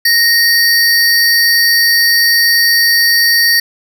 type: tone pair together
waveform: square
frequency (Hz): 1869 / 4549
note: A#6 / C#8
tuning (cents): +4 / +44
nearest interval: octave + minor third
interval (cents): 1540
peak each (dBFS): -11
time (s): 0.05-3.6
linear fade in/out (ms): 5
effects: none